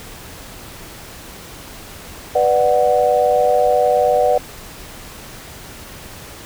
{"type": "chord", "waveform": "sine", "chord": "B minor", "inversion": "none", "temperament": "just", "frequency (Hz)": [493.9, 592.7, 740.8], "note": ["B4", "D5", "F#5"], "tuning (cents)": [0, 16, 2], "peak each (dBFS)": -16, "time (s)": [2.35, 4.38], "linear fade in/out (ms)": 5, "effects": ["pink hiss -36 dBFS RMS until 6.45 s"]}